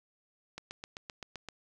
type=click train; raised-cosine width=0.2 ms; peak=-24 dBFS; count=8; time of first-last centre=0.58-1.487 s; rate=7.72 Hz; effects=none